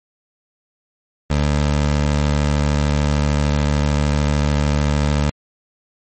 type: tone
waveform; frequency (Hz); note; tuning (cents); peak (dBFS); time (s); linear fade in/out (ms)
20% pulse; 73.42; D2; 0; -10; 1.3-5.3; 5
effects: MP3 32 kbps